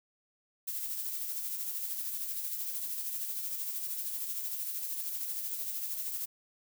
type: noise with tremolo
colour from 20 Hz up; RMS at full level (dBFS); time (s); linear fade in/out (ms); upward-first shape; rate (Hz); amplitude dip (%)
violet; -35; 0.67-6.26; 10; sine; 13; 40
effects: none